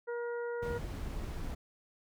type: harmonic tone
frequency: 475.3 Hz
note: A#4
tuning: 34 cents sharp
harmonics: 1 / 2 / 3 / 4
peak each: -35 / -46 / -45 / -53 dBFS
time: 0.07-0.79 s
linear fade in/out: 20 ms
type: noise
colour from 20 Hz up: brown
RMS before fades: -39 dBFS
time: 0.62-1.55 s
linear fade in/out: 10 ms
effects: none